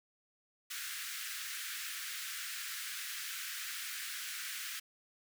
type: high-pass noise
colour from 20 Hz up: pink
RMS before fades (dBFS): -42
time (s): 0.7-4.8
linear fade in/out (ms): 10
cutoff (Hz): 1400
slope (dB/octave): 48
effects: none